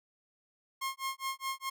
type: tone with tremolo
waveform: sawtooth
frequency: 1072 Hz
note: C6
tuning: 42 cents sharp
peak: -28 dBFS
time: 0.81-1.7 s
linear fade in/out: 10 ms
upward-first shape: sine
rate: 4.8 Hz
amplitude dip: 100%
effects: none